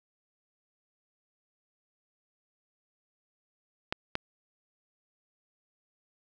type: clicks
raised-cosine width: 0.3 ms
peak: -13 dBFS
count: 2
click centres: 3.925 / 4.154 s
effects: none